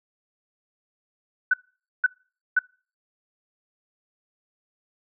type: tone bursts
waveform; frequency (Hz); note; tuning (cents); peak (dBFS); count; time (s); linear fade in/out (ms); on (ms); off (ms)
sine; 1499; F#6; +22; -15; 3; 1.51-2.591; 5; 27; 500
effects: noise-tail reverb RT60 0.4 s tail -26 dB re dry